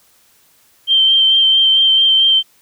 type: tone with vibrato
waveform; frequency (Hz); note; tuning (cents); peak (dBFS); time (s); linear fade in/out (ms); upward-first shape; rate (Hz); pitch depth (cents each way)
sine; 3136; G7; 0; -8; 0.87-2.43; 50; sine; 4.5; 16
effects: white hiss -53 dBFS RMS until 2.61 s